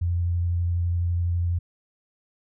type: tone with vibrato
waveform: sine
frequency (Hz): 86.7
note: F2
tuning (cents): -12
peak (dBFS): -21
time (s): 0.01-1.59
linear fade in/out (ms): 10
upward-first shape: sine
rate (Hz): 12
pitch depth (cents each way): 14
effects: none